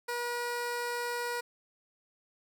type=tone; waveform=15% pulse; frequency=481 Hz; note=B4; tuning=46 cents flat; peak=-26 dBFS; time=0.08-1.41 s; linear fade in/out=10 ms; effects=none